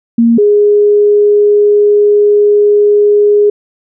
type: tone pair in turn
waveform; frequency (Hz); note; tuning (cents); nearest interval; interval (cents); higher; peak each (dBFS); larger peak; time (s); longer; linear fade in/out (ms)
sine; 232.3 / 413.9; A#3 / G#4; -6 / -6; minor seventh; 1000; second; -4; neither; 0.18-0.38 / 0.38-3.5; second; 5
effects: none